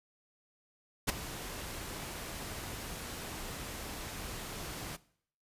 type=noise with ADSR envelope; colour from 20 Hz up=pink; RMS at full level=-26 dBFS; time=1.07-4.97 s; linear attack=22 ms; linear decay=12 ms; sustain=-16 dB; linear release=17 ms; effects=noise-tail reverb RT60 0.6 s tail -20 dB re dry + resampled to 32000 Hz